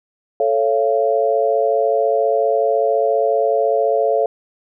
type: chord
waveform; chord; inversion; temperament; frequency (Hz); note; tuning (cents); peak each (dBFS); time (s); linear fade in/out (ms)
sine; A augmented; none; equal with one note detuned; 440 / 554.4 / 684.5; A4 / C#5 / E#5; 0 / 0 / -35; -18; 0.4-4.26; 2
effects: none